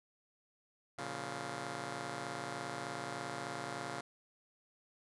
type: chord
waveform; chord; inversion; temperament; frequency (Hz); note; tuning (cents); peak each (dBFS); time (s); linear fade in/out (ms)
5% pulse; Bb minor; none; just; 116.54 / 139.85 / 174.81; Bb2 / Db3 / F3; 0 / +16 / +2; -35 / -32 / -37; 0.98-4.01; 5
effects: resampled to 24000 Hz